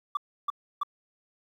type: tone bursts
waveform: sine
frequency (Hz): 1164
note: D6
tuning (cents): -16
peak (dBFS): -22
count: 3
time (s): 0.15-0.833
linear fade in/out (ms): 5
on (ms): 21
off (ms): 310
effects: tanh soft clip ceiling -24 dBFS + 10-bit